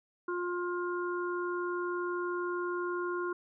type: harmonic tone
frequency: 353.5 Hz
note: F4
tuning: 21 cents sharp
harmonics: 1 / 3 / 4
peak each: -33 / -38 / -39 dBFS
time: 0.28-3.33 s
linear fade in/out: 5 ms
effects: none